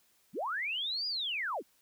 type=linear two-way sweep; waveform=sine; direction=up then down; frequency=130.81 to 4965 to 173.1 Hz; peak=-32 dBFS; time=0.33-1.63 s; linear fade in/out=50 ms; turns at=1.07 s; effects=white hiss -69 dBFS RMS until 1.81 s